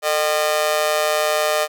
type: tone with amplitude modulation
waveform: sawtooth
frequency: 608 Hz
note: D#5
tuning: 40 cents flat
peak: -9 dBFS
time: 0.02-1.68 s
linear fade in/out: 50 ms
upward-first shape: sine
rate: 161 Hz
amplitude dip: 90%
effects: none